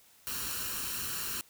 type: noise with comb filter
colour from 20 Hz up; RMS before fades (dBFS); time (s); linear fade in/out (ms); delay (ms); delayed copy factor
white; -36; 0.27-1.41; 0; 0.71; +0.65
effects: white hiss -61 dBFS RMS until 1.49 s